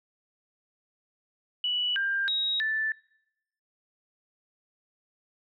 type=tone with pitch steps; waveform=sine; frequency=2951 / 1593 / 3799 / 1759 Hz; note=F#7 / G6 / A#7 / A6; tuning=-5 / +27 / +32 / -1 cents; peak=-25 dBFS; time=1.64-2.92 s; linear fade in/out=2 ms; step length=320 ms; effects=noise-tail reverb RT60 0.8 s tail -23 dB re dry